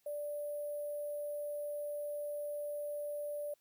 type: tone with sample-and-hold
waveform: sine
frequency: 587.3 Hz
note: D5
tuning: in tune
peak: -37 dBFS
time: 0.06-3.54 s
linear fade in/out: 5 ms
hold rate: 11025 Hz
effects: white hiss -75 dBFS RMS until 3.6 s + high-pass 60 Hz 12 dB/octave